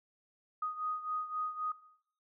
sine beating tone pair, 1244.5 / 1248.3 Hz, D#6 / D#6, 0 / +5 cents, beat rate 3.8 Hz, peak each -36 / -39 dBFS, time 0.62-1.72 s, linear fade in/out 5 ms, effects noise-tail reverb RT60 0.7 s tail -19 dB re dry

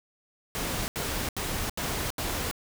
pink noise bursts, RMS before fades -31 dBFS, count 5, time 0.55-2.512 s, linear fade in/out 0 ms, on 330 ms, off 78 ms, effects none

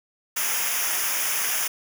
white noise with comb filter, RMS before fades -25 dBFS, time 0.36-1.68 s, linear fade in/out 10 ms, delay 0.24 ms, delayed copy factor -0.85, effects none

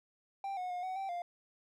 triangle tone with pitch steps, 786 / 729 / 716 / 748 / 777 / 700 Hz, G5 / F#5 / F5 / F#5 / G5 / F5, +4 / -26 / +43 / +19 / -16 / +4 cents, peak -34 dBFS, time 0.44-1.22 s, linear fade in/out 2 ms, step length 130 ms, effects none

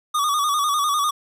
square tone with vibrato, 1180 Hz, D6, 8 cents sharp, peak -19 dBFS, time 0.14-1.11 s, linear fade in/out 10 ms, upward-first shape square, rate 10 Hz, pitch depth 65 cents each way, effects resampled to 32000 Hz + 10-bit

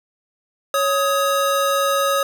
square tone pair together, 554.4 / 1259 Hz, C#5 / D#6, 0 / +20 cents, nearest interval octave + major second, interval 1420 cents, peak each -20 dBFS, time 0.74-2.23 s, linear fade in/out 2 ms, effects none

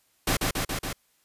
pink noise with echo, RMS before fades -24 dBFS, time 0.27-0.37 s, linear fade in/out 5 ms, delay 140 ms, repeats 4, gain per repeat -2 dB, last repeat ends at 0.93 s, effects white hiss -67 dBFS RMS until 1.24 s + resampled to 32000 Hz

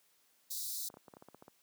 white high-pass noise, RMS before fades -40 dBFS, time 0.5-0.89 s, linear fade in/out 10 ms, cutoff 3700 Hz, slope 96 dB/octave
clicks, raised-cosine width 1 ms, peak -38 dBFS, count 11, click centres 0.901 / 0.941 / 0.971 / 1.082 / 1.138 / 1.169 / 1.224 / 1.286 / 1.346 / 1.424 / 1.481 s
effects white hiss -71 dBFS RMS until 1.62 s + high-pass 150 Hz 12 dB/octave

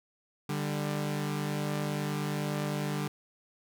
sawtooth tone pair together, 148.13 / 197.9 Hz, D3 / G3, +15 / +17 cents, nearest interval perfect fourth, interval 502 cents, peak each -28 / -31 dBFS, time 0.49-3.08 s, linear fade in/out 5 ms, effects none

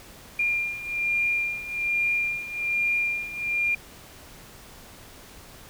sine beating tone pair, 2400 / 2401.2 Hz, D7 / D7, +37 / +38 cents, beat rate 1.2 Hz, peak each -29 / -25 dBFS, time 0.39-3.75 s, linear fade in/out 5 ms, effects pink hiss -47 dBFS RMS until 5.69 s

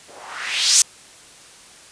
violet noise with low-pass filter sweep, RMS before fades -20 dBFS, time 0.08-0.82 s, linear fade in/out 2 ms, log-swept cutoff 440 to 7700 Hz, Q 2.2, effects white hiss -45 dBFS RMS until 1.91 s + resampled to 22050 Hz

